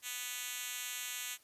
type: tone with high-pass filter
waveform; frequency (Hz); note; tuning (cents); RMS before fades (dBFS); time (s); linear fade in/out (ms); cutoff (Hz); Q
5% pulse; 247.2; B3; +2; -41; 0.02-1.38; 50; 3600; 0.57
effects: white hiss -66 dBFS RMS until 1.43 s + resampled to 32000 Hz